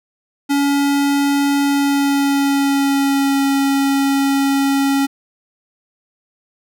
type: tone with pitch glide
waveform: square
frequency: 282.1 to 275.7 Hz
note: C#4 to C#4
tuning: +30 to -9 cents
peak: -14 dBFS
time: 0.49-5.07 s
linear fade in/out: 20 ms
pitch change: -39 cents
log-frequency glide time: 1.6-3.42 s
effects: none